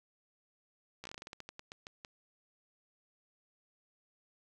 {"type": "slowing click train", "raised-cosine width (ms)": 0.2, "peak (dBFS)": -28, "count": 16, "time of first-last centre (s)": [1.04, 2.048], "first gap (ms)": 14, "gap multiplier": 1.2, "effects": []}